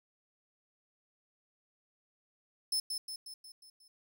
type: tone with echo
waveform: sawtooth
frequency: 5250 Hz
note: E8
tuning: 8 cents flat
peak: -27 dBFS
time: 2.72-2.8 s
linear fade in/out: 5 ms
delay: 180 ms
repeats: 6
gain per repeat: -5 dB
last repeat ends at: 3.88 s
effects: none